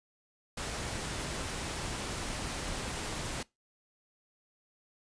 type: noise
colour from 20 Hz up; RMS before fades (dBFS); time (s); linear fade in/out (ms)
pink; -37; 0.57-3.43; 5
effects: noise-tail reverb RT60 0.2 s tail -22 dB re dry + resampled to 22050 Hz